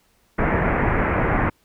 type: low-pass noise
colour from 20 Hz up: pink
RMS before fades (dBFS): -20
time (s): 0.38-1.5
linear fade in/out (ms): 10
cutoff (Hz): 2200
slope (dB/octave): 48
effects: pink hiss -62 dBFS RMS until 1.64 s